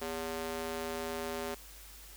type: tone with high-pass filter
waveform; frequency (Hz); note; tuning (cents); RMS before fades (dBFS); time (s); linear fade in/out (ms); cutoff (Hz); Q
square; 81.2; E2; -26; -38; 0.01-1.55; 10; 390; 1.3
effects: added 50 Hz sine -53 dBFS peak until 2.16 s + white hiss -53 dBFS RMS until 2.16 s